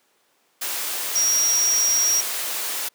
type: tone in noise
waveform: sine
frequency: 5680 Hz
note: F8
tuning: 28 cents sharp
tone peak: -17 dBFS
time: 1.15-2.21 s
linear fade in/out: 10 ms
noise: white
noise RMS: -27 dBFS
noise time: 0.61-2.89 s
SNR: +7 dB
effects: pink hiss -63 dBFS RMS until 2.94 s + high-pass 400 Hz 12 dB/octave